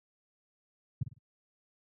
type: tone with echo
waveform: sine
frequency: 122.9 Hz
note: B2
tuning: 8 cents flat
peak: -25 dBFS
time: 1.01-1.03 s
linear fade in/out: 5 ms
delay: 51 ms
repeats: 3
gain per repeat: -10 dB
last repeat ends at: 1.183 s
effects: high-pass 80 Hz 12 dB/octave